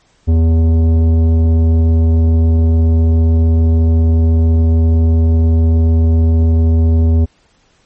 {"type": "tone with tanh clipping", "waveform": "triangle", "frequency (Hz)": 81.5, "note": "E2", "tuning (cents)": -19, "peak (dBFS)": -9, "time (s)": [0.27, 7.26], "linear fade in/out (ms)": 20, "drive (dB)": 16, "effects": ["pink hiss -54 dBFS RMS until 7.85 s", "MP3 32 kbps"]}